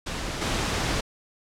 pink noise with level steps, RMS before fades -31 / -26 dBFS, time 0.06-1.01 s, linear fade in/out 10 ms, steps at 0.41 s, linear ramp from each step 10 ms, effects low-pass 7000 Hz 12 dB/octave

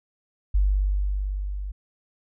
sine tone with level ramp, 49 Hz, G1, in tune, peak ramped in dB -16 to -29 dBFS, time 0.54-1.72 s, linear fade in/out 10 ms, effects none

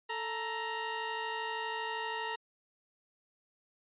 20% pulse tone pair together, 442.7 / 938 Hz, A4 / A#5, +11 / +11 cents, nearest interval octave + minor second, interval 1300 cents, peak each -35 / -31 dBFS, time 0.09-2.36 s, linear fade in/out 10 ms, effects resampled to 8000 Hz

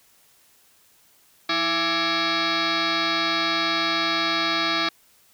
sine tone with frequency modulation, 1327 Hz, E6, 11 cents sharp, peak -20 dBFS, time 1.49-4.89 s, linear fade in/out 5 ms, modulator 500 Hz, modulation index 6.6, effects white hiss -58 dBFS RMS until 5.33 s

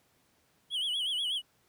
triangle tone with vibrato, 3136 Hz, G7, in tune, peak -28 dBFS, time 0.7-1.42 s, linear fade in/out 50 ms, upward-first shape sine, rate 8.2 Hz, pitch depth 130 cents each way, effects pink hiss -69 dBFS RMS until 1.68 s + high-pass 80 Hz 12 dB/octave

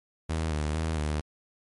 sawtooth tone with vibrato, 77.8 Hz, D#2, in tune, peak -23 dBFS, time 0.29-1.21 s, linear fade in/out 10 ms, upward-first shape square, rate 2.2 Hz, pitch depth 53 cents each way, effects MP3 48 kbps

